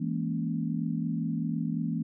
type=chord; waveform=sine; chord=A# half-diminished seventh; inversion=second; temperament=equal; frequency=164.81 / 207.7 / 233.1 / 277.2 Hz; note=E3 / G#3 / A#3 / C#4; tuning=0 / 0 / 0 / 0 cents; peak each=-31 / -36 / -32 / -36 dBFS; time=0-2.03 s; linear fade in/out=10 ms; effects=none